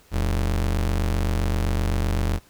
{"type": "ring-modulated tone", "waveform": "square", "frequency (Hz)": 62, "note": "B1", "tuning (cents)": 7, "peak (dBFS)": -18, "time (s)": [0.11, 2.4], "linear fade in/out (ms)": 50, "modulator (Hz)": 23.9, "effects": ["pink hiss -55 dBFS RMS until 2.49 s"]}